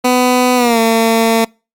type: tone with pitch glide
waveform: 15% pulse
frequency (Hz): 250 to 226.6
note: B3 to A#3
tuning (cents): +21 to -49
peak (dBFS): -3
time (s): 0.04-1.45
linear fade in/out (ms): 10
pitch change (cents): -170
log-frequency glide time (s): 0.56-0.79
effects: noise-tail reverb RT60 0.3 s tail -26 dB re dry + Opus 48 kbps